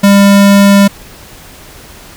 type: tone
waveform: square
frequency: 199.9 Hz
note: G3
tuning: 34 cents sharp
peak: -3 dBFS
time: 0.03-0.88 s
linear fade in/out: 10 ms
effects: pink hiss -34 dBFS RMS until 2.16 s